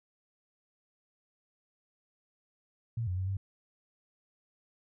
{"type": "tone with pitch steps", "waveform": "sine", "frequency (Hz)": [115.4, 90.7, 93.7, 97.2], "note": ["A#2", "F#2", "F#2", "G2"], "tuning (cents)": [-17, -34, 22, -14], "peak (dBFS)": -30, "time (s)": [2.97, 3.37], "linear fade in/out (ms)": 5, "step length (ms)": 100, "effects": []}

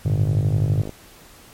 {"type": "chord", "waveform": "sine", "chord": "G suspended second", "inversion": "none", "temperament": "equal", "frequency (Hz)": [98, 110, 146.83], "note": ["G2", "A2", "D3"], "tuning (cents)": [0, 0, 0], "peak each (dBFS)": -21, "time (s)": [0.05, 0.82], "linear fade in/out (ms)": 10}
{"type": "click train", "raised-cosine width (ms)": 2, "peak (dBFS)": -17, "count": 44, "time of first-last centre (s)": [0.06, 0.893], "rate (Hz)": 51.6}
{"effects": ["pink hiss -47 dBFS RMS until 1.53 s", "MP3 64 kbps"]}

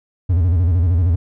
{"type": "tone with vibrato", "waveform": "triangle", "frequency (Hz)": 86.8, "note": "F2", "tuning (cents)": -10, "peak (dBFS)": -10, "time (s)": [0.29, 1.16], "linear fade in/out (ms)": 10, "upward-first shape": "square", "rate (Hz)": 13, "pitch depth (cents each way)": 110, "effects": []}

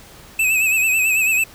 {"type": "tone with vibrato", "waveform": "square", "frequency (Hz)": 2584, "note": "E7", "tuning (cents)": -35, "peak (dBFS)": -15, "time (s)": [0.39, 1.44], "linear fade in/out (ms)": 5, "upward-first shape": "sine", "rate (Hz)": 9.1, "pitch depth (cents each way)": 60, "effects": ["pink hiss -43 dBFS RMS until 1.54 s"]}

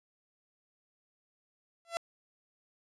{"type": "tone with exponential growth", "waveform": "sawtooth", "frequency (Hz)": 675, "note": "E5", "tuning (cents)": 41, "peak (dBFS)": -24, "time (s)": [1.85, 1.97], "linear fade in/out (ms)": 0, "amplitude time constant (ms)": 25, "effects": ["resampled to 24000 Hz"]}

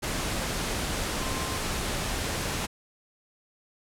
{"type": "tone in noise", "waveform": "sine", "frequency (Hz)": 1046.5, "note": "C6", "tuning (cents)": 0, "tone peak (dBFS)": -38, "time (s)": [1.19, 1.58], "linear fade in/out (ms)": 20, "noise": "pink", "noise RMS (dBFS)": -30, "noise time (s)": [0.02, 2.67], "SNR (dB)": -11, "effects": ["low-pass 11000 Hz 12 dB/octave"]}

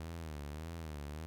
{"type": "tone with vibrato", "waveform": "sawtooth", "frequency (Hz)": 77.78, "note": "D#2", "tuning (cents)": 0, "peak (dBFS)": -38, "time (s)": [0, 1.26], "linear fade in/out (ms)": 0, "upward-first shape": "sine", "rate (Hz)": 1.7, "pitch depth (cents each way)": 130, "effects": []}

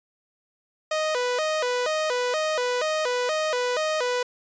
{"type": "tone with vibrato", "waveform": "sawtooth", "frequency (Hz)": 554.4, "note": "C#5", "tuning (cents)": 0, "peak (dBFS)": -19, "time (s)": [0.91, 4.23], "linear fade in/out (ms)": 5, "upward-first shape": "square", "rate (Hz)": 2.1, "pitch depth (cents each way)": 200, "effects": ["resampled to 16000 Hz"]}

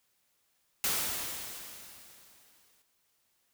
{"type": "noise with exponential decay", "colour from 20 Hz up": "white", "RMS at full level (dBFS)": -29, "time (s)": [0.84, 2.82], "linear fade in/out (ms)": 0, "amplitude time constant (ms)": 430, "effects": ["white hiss -74 dBFS RMS until 3.53 s"]}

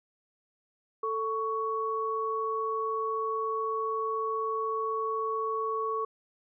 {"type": "tone pair together", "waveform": "sine", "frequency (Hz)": [442.9, 1116], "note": ["A4", "C#6"], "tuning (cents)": [11, 11], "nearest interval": "octave + major third", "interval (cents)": 1600, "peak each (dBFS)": [-32, -30], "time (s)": [1.03, 6.05], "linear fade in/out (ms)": 5, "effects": []}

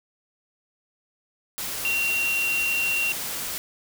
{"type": "tone in noise", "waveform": "sine", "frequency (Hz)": 2749, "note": "F7", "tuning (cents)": -28, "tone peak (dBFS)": -22, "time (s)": [1.85, 3.12], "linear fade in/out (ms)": 0, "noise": "white", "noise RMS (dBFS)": -31, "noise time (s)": [1.58, 3.58], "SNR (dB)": 6, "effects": []}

